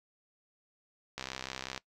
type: click train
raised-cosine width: 0.2 ms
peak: -20 dBFS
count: 40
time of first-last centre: 1.18-1.777 s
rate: 65.3 Hz
effects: noise-tail reverb RT60 0.1 s tail -20 dB re dry